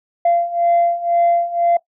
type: beating tone pair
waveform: sine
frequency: 687 / 689 Hz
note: F5 / F5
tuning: -29 / -24 cents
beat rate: 2 Hz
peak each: -17 / -14 dBFS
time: 0.25-1.77 s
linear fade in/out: 5 ms
effects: noise-tail reverb RT60 0.1 s tail -19 dB re dry + tanh soft clip ceiling -8 dBFS